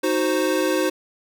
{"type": "chord", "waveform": "square", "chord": "C diminished", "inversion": "first", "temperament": "equal", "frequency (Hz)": [311.1, 370, 523.3], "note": ["Eb4", "Gb4", "C5"], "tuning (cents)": [0, 0, 0], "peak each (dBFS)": -24, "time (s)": [0.03, 0.9], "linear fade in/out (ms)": 10, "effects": []}